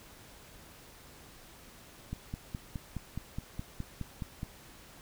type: click train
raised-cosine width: 5 ms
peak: -24 dBFS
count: 12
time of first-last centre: 2.13-4.431 s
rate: 4.78 Hz
effects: pink hiss -54 dBFS RMS until 5.01 s